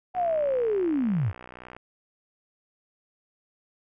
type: linear sweep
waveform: sine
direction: down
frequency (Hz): 748 to 77.78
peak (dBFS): -22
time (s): 0.14-1.33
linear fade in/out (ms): 50
type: click train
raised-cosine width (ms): 0.5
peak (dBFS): -27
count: 101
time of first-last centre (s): 0.15-1.766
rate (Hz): 61.9
effects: none